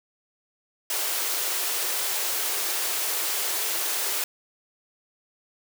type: high-pass noise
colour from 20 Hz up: white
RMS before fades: -27 dBFS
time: 0.9-4.24 s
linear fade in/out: 2 ms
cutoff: 320 Hz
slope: 96 dB/octave
effects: none